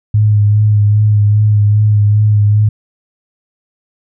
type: tone with vibrato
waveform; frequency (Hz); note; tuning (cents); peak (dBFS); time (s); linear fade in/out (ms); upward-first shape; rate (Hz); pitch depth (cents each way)
sine; 105; G#2; +19; -6; 0.14-2.69; 5; sine; 2.5; 26
effects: none